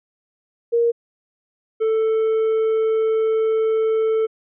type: tone pair in turn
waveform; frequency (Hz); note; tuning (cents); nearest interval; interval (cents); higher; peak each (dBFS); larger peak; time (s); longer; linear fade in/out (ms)
sine / triangle; 468.3 / 442; A#4 / A4; +8 / +8; minor second; 100; first; -14; neither; 0.72-0.92 / 1.8-4.27; second; 20
effects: resampled to 8000 Hz